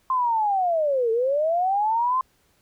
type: linear two-way sweep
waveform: sine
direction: down then up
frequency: 1054 to 440 to 1054 Hz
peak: -19 dBFS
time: 0.1-2.21 s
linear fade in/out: 2 ms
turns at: 1.11 s
effects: pink hiss -64 dBFS RMS until 2.61 s